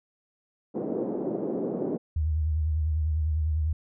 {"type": "band-pass noise", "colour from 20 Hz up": "white", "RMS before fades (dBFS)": -30, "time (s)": [0.74, 1.98], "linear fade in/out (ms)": 20, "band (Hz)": [190, 470], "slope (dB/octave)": 24}
{"type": "tone with vibrato", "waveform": "sine", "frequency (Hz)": 77.78, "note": "D#2", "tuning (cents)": 0, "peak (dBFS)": -23, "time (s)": [2.16, 3.73], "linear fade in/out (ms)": 5, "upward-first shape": "sine", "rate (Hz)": 10, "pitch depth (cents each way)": 67}
{"effects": []}